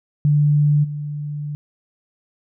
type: tone with level steps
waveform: sine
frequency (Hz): 147.4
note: D3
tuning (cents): +7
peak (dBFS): -12 / -24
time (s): 0.25-1.55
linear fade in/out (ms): 0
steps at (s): 0.83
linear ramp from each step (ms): 20
effects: none